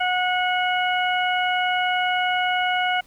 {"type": "harmonic tone", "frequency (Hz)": 730, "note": "F#5", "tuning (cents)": -24, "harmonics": [1, 2, 3, 4], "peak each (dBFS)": [-22, -25, -27, -28], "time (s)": [0, 3.01], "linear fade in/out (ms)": 10, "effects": ["pink hiss -55 dBFS RMS until 3.06 s"]}